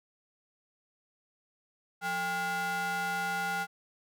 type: ring-modulated tone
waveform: square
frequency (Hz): 311.1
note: D#4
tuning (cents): 0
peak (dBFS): -28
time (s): 2.01-3.67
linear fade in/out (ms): 50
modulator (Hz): 1110
effects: none